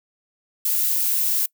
violet noise, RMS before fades -21 dBFS, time 0.65-1.46 s, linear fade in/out 5 ms, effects noise-tail reverb RT60 0.1 s tail -24 dB re dry

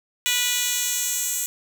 10% pulse tone with high-pass filter sweep, 490 Hz, B4, 14 cents flat, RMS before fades -24 dBFS, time 0.26-1.46 s, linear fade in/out 0 ms, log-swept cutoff 3300 to 7800 Hz, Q 1.2, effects none

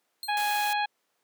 sawtooth tone with exponential decay, 4186 Hz, C8, in tune, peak -29 dBFS, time 0.23-0.43 s, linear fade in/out 1 ms, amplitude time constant 42 ms
harmonic tone, 830.6 Hz, G#5, in tune, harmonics 1 / 2 / 3 / 4 / 5, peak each -26 / -32 / -34 / -38 / -39 dBFS, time 0.28-0.86 s, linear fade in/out 10 ms
white noise, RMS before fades -37 dBFS, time 0.37-0.73 s, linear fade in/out 0 ms
effects pink hiss -74 dBFS RMS until 1.23 s + high-pass 400 Hz 12 dB/octave

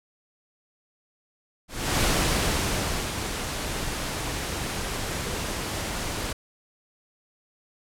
pink noise with ADSR envelope, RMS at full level -22 dBFS, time 1.68-6.33 s, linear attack 330 ms, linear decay 1100 ms, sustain -8 dB, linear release 7 ms, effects low-pass 11000 Hz 12 dB/octave

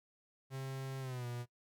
45% pulse tone with pitch glide, 133.6 to 121.1 Hz, C3 to B2, +36 to -34 cents, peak -40 dBFS, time 0.5-1.46 s, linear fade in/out 50 ms, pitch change -170 cents, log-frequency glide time 1-1.26 s, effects noise-tail reverb RT60 0.1 s tail -19 dB re dry

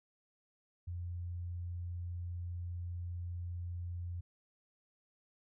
sine tone, 87.5 Hz, F2, 4 cents sharp, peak -38 dBFS, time 0.87-4.21 s, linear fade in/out 10 ms, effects none

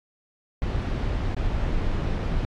brown noise with dropouts, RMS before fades -25 dBFS, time 0.62-2.45 s, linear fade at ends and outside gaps 1 ms, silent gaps 1.347-1.366 / 2.185-2.189 s, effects low-pass 4000 Hz 12 dB/octave + AAC 64 kbps

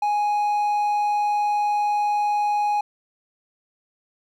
triangle tone, 830.6 Hz, G#5, in tune, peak -17 dBFS, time 0.02-2.81 s, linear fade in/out 5 ms, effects none

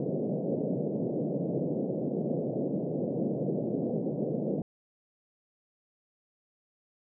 pink band-pass noise, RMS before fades -31 dBFS, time 0-4.62 s, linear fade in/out 2 ms, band 140 to 600 Hz, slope 48 dB/octave, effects none

